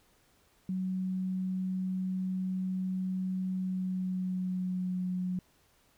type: tone with pitch glide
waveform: sine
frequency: 186.4 to 182.35 Hz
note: F#3 to F#3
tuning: +13 to -25 cents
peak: -30 dBFS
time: 0.69-5.39 s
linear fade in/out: 2 ms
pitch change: -38 cents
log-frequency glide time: 3.52-5.12 s
effects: pink hiss -67 dBFS RMS until 5.97 s